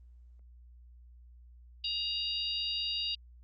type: harmonic tone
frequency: 945 Hz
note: A#5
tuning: 23 cents sharp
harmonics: 3 / 4 / 5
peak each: -35 / -36 / -37 dBFS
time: 1.84-3.15 s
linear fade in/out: 5 ms
effects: added 60 Hz sine -52 dBFS peak until 3.43 s + Opus 24 kbps